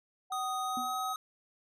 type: tone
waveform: sine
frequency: 757 Hz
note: F#5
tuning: 39 cents sharp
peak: -35 dBFS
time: 0.3-1.14 s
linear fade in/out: 20 ms
type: tone with pitch glide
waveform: square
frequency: 1244.5 to 1266.3 Hz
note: D#6 to D#6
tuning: 0 to +30 cents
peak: -35 dBFS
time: 0.32-1.16 s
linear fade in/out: 2 ms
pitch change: +30 cents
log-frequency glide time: 0.63-0.89 s
type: tone with exponential decay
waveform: sine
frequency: 245.4 Hz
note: B3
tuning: 11 cents flat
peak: -35 dBFS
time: 0.77-1 s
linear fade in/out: 2 ms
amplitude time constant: 48 ms
effects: resampled to 32000 Hz